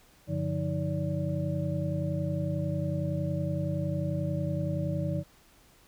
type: tone cluster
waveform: sine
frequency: 95.8 / 146 / 176.9 / 313.3 / 576 Hz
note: G2 / D3 / F3 / D#4 / D5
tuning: -39 / -10 / +23 / +12 / -34 cents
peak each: -35 / -31 / -34 / -38 / -36 dBFS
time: 0.27-5.24 s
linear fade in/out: 50 ms
effects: pink hiss -60 dBFS RMS until 5.87 s